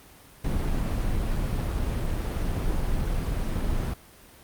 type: noise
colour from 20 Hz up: brown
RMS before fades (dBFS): -26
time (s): 0.44-3.94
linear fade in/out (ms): 5
effects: pink hiss -51 dBFS RMS until 4.43 s + Opus 32 kbps